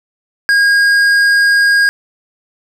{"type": "tone with tanh clipping", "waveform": "triangle", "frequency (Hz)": 1629, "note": "G#6", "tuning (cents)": -34, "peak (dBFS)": -9, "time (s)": [0.49, 1.89], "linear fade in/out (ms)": 0, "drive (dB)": 14, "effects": []}